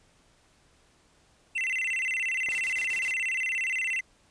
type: tone with vibrato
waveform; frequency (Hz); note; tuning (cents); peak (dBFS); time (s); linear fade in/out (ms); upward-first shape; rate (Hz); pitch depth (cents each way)
triangle; 2349; D7; 0; -25; 1.55-4.01; 10; square; 17; 240
type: click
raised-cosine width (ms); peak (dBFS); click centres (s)
1; -29; 2.487
type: noise bursts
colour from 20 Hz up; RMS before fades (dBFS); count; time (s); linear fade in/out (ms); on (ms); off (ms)
white; -43; 5; 2.5-3.12; 5; 100; 30
effects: pink hiss -63 dBFS RMS until 4.3 s + resampled to 22050 Hz